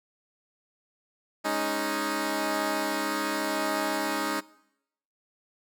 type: chord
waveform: 10% pulse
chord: Ab suspended fourth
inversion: none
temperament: equal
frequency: 207.7 / 277.2 / 311.1 Hz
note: Ab3 / Db4 / Eb4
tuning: 0 / 0 / 0 cents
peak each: -26 / -24 / -21 dBFS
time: 1.44-4.41 s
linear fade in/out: 20 ms
effects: noise-tail reverb RT60 0.8 s tail -21 dB re dry